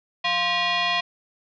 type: tone with frequency modulation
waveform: sine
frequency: 700 Hz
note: F5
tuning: 4 cents sharp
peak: -20 dBFS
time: 0.24-1.01 s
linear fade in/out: 10 ms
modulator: 875 Hz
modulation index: 3.7
effects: none